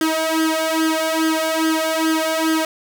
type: tone with flanger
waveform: sawtooth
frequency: 319.7 Hz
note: D#4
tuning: 47 cents sharp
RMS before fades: -19 dBFS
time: 0.01-2.65 s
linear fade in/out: 2 ms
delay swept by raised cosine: 0.61 to 1.81 ms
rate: 2.4 Hz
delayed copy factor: +0.9
effects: none